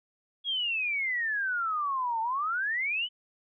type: exponential two-way sweep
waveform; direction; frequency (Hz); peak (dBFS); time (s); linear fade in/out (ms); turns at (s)
sine; down then up; 3352 to 880 to 3076; -27; 0.44-3.09; 50; 2.21
effects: none